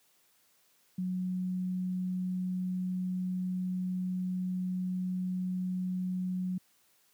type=tone; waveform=sine; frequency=183.4 Hz; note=F#3; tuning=15 cents flat; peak=-30 dBFS; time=0.98-6.58 s; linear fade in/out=5 ms; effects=white hiss -68 dBFS RMS until 7.13 s + high-pass 100 Hz 12 dB/octave